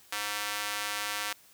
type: tone with high-pass filter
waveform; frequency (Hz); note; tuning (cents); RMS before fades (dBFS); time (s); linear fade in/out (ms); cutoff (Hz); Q
square; 104.1; G#2; +5; -34; 0.12-1.33; 5; 1400; 0.77
effects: white hiss -58 dBFS RMS until 1.53 s